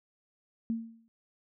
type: tone with exponential decay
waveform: sine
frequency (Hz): 227.5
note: A#3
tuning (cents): -42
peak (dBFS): -26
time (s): 0.7-1.08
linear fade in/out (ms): 0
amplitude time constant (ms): 81
effects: none